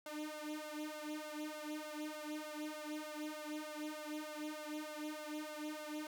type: tone with flanger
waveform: sawtooth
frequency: 303.6 Hz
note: D#4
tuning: 42 cents flat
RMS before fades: -45 dBFS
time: 0.06-6.07 s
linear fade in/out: 2 ms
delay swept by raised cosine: 1.4 to 3 ms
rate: 3.3 Hz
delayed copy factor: +0.9
effects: none